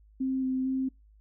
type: tone with vibrato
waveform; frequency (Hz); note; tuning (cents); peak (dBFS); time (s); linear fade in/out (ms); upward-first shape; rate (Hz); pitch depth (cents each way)
sine; 261.6; C4; 0; -26; 0.2-0.89; 10; square; 2.2; 11
effects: noise-tail reverb RT60 0.2 s tail -26 dB re dry + added 52 Hz sine -55 dBFS peak until 1.2 s